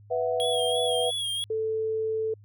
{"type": "chord", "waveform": "sine", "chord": "B suspended fourth", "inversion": "none", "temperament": "equal", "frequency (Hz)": [493.9, 659.3, 740], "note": ["B4", "E5", "F#5"], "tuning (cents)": [0, 0, 0], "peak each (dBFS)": [-26, -29, -32], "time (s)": [0.1, 1.11], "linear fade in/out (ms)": 20}
{"type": "tone with vibrato", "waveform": "square", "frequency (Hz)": 3295, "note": "G#7", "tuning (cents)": -14, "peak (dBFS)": -28, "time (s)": [0.4, 1.44], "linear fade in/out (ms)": 0, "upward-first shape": "sine", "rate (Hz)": 3, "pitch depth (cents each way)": 52}
{"type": "tone", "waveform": "sine", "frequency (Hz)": 440, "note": "A4", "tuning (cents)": 0, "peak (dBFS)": -25, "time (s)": [1.5, 2.34], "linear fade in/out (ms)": 5}
{"effects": ["added 103 Hz sine -49 dBFS peak until 2.44 s"]}